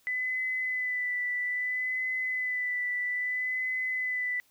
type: tone with vibrato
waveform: sine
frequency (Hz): 2000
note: B6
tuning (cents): +21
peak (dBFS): -28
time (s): 0.07-4.4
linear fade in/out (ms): 0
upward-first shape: sine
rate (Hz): 0.61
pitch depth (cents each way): 22
effects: white hiss -66 dBFS RMS until 4.5 s